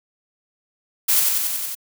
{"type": "noise with echo", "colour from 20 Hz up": "blue", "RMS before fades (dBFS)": -17, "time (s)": [1.08, 1.2], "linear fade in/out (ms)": 10, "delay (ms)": 92, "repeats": 6, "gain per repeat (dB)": -2, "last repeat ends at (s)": 1.752, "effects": []}